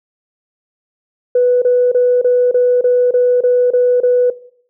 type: tone bursts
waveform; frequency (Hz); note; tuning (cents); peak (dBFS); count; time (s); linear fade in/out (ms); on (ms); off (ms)
sine; 493.9; B4; 0; -7; 10; 1.35-4.302; 5; 270; 28
effects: noise-tail reverb RT60 0.6 s tail -18 dB re dry + tanh soft clip ceiling -3 dBFS